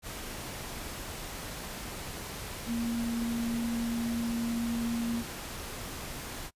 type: tone in noise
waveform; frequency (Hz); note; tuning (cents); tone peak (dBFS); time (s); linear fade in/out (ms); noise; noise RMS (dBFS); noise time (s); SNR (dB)
sine; 233.1; A#3; 0; -29; 2.66-5.24; 50; pink; -40; 0.02-6.51; +8
effects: noise-tail reverb RT60 0.1 s tail -25 dB re dry + resampled to 32000 Hz